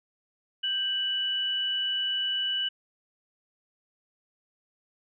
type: tone pair together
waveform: sine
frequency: 1568 / 2960 Hz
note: G6 / F#7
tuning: 0 / 0 cents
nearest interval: major seventh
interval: 1100 cents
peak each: -37 / -26 dBFS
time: 0.63-2.69 s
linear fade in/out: 10 ms
effects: none